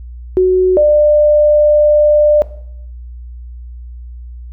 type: tone pair in turn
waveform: sine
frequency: 370 / 596.7 Hz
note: F#4 / D5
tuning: 0 / +27 cents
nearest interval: minor sixth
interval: 827 cents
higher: second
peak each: -6 dBFS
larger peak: neither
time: 0.37-0.77 / 0.77-2.42 s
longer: second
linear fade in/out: 0 ms
effects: noise-tail reverb RT60 0.7 s tail -17 dB re dry + added 60 Hz sine -27 dBFS peak until 4.52 s